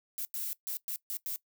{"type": "noise bursts at uneven times", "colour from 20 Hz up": "violet", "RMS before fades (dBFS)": -36, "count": 6, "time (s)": [[0.18, 0.25], [0.34, 0.53], [0.67, 0.77], [0.88, 0.96], [1.1, 1.17], [1.26, 1.36]], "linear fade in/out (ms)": 0, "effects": ["noise-tail reverb RT60 0.1 s tail -19 dB re dry"]}